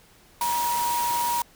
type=tone in noise; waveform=sine; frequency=953 Hz; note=A#5; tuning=38 cents sharp; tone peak=-23 dBFS; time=0.41-1.42 s; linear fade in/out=2 ms; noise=white; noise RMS=-31 dBFS; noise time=0.41-1.42 s; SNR=+5 dB; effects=pink hiss -55 dBFS RMS until 1.55 s